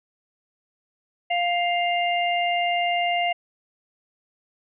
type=harmonic tone; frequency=700 Hz; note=F5; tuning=4 cents sharp; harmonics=1 / 3 / 4; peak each=-22 / -27 / -28 dBFS; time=1.3-3.33 s; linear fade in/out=10 ms; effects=none